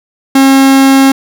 45% pulse tone, 270 Hz, C#4, 45 cents flat, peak -3 dBFS, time 0.35-1.12 s, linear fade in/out 5 ms, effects none

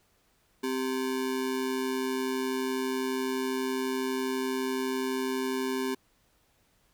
square ring-modulated tone, 326.1 Hz, E4, 19 cents flat, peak -26 dBFS, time 0.63-5.95 s, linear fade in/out 10 ms, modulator 66 Hz, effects pink hiss -68 dBFS RMS until 6.93 s

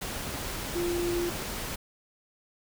sine tone in noise, 347.2 Hz, F4, 10 cents flat, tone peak -27 dBFS, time 0.75-1.3 s, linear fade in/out 10 ms, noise pink, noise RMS -35 dBFS, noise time 0.01-1.76 s, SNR +5 dB, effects none

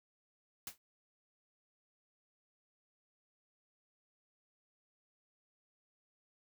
white noise with exponential decay, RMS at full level -39 dBFS, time 0.67-0.78 s, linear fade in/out 2 ms, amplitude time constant 22 ms, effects none

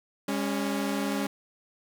sawtooth tone pair together, 202.7 / 277.6 Hz, G#3 / C#4, -42 / +3 cents, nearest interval perfect fourth, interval 545 cents, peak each -26 dBFS, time 0.28-1.27 s, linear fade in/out 5 ms, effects 9-bit

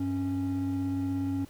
triangle tone pair together, 97.44 / 275.6 Hz, G2 / C#4, -10 / -10 cents, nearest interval octave + tritone, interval 1800 cents, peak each -31 / -26 dBFS, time 0-1.45 s, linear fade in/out 5 ms, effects tanh soft clip ceiling -20 dBFS + pink hiss -56 dBFS RMS until 1.49 s

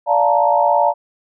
sine chord, Bb major seventh, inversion first, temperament just, 582.7 / 699.2 / 874.1 / 932.3 Hz, D5 / F5 / A5 / Bb5, -14 / +2 / -12 / 0 cents, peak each -17 dBFS, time 0.06-0.94 s, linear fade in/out 50 ms, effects none

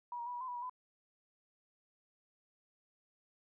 sine tone with pitch steps, 966 / 943 / 981 / 966 / 1028 / 979 / 963 / 1006 Hz, B5 / A#5 / B5 / B5 / C6 / B5 / B5 / B5, -39 / +20 / -12 / -39 / -31 / -15 / -44 / +32 cents, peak -39 dBFS, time 0.12-0.696 s, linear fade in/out 2 ms, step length 72 ms, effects none

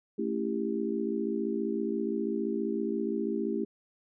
sine chord, A dominant seventh, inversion none, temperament just, 220 / 275 / 330 / 396 Hz, A3 / C#4 / E4 / G4, 0 / -14 / +2 / +18 cents, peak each -33 / -36 / -34 / -33 dBFS, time 0.18-3.65 s, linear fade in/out 10 ms, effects none

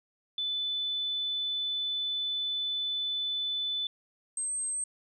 sine tone pair in turn, 3500 / 8324 Hz, A7 / C9, -10 / -10 cents, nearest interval octave + minor third, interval 1500 cents, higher second, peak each -29 / -30 dBFS, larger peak first, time 0.38-3.87 / 4.37-4.84 s, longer first, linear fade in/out 2 ms, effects none

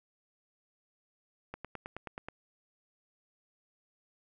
click train, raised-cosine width 0.5 ms, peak -25 dBFS, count 8, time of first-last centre 1.54-2.285 s, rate 9.39 Hz, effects none

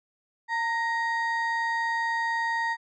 triangle ring-modulated tone, 1396.9 Hz, F6, in tune, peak -20 dBFS, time 0.48-2.77 s, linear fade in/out 50 ms, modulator 482 Hz, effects resampled to 16000 Hz

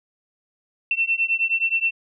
sine beating tone pair, 2690 / 2699.5 Hz, E7 / E7, +34 / +41 cents, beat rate 9.5 Hz, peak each -22 dBFS, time 0.91-1.91 s, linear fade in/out 2 ms, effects none

